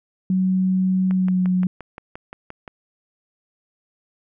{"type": "tone with pitch glide", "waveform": "sine", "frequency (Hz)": [186.8, 183.06], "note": ["F#3", "F#3"], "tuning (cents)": [17, -18], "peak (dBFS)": -16, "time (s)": [0.3, 1.67], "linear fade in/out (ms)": 2, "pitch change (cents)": -35, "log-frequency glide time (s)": [1.12, 1.43]}
{"type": "click train", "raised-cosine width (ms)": 0.5, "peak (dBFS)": -20, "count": 10, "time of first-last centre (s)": [1.11, 2.678], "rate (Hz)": 5.74}
{"effects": []}